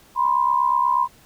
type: tone pair together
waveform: sine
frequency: 973 / 1041.3 Hz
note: B5 / C6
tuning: -26 / -9 cents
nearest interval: minor second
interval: 117 cents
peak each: -19 dBFS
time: 0.15-1.08 s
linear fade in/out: 50 ms
effects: pink hiss -52 dBFS RMS until 1.25 s